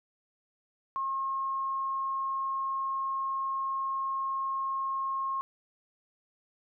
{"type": "tone", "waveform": "sine", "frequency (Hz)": 1077, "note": "C6", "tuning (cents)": 50, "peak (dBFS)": -29, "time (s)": [0.96, 5.41], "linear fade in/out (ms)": 0, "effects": []}